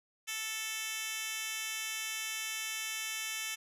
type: tone with high-pass filter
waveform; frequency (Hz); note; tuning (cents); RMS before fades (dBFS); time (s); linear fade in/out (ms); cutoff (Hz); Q
10% pulse; 440; A4; 0; -38; 0.27-3.56; 20; 3000; 1
effects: resampled to 32000 Hz